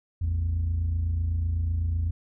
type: tone pair together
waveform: sine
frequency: 56.13 / 84.1 Hz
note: A1 / E2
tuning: +35 / +35 cents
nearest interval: perfect fifth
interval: 700 cents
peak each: -29 / -22 dBFS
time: 0.21-2.11 s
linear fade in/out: 10 ms
effects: tanh soft clip ceiling -21 dBFS